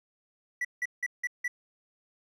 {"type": "tone bursts", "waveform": "triangle", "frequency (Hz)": 1959, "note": "B6", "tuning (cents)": -15, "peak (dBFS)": -26, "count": 5, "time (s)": [0.61, 1.48], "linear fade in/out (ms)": 5, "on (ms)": 38, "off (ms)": 170, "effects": []}